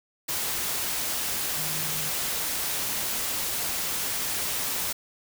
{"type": "tone in noise", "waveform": "sine", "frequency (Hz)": 155.3, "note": "D#3", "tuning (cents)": -3, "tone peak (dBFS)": -39, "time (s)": [1.56, 2.1], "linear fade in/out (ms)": 10, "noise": "white", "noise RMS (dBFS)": -29, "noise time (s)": [0.28, 4.93], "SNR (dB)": -13, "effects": []}